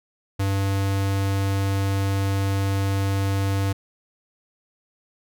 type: tone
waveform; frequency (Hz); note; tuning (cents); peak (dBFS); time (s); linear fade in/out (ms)
square; 98; G2; 0; -21; 0.39-3.73; 10
effects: none